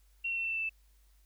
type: tone with pitch steps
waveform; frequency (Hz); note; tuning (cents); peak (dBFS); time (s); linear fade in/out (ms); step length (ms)
sine; 2733 / 2717 / 2702 / 2686 / 2671 / 2655 / 2640; F7 / F7 / E7 / E7 / E7 / E7 / E7; -38 / -48 / +42 / +32 / +22 / +12 / +2; -31; 0.24-0.695; 10; 65
effects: added 50 Hz sine -61 dBFS peak until 1.25 s + white hiss -72 dBFS RMS until 1.25 s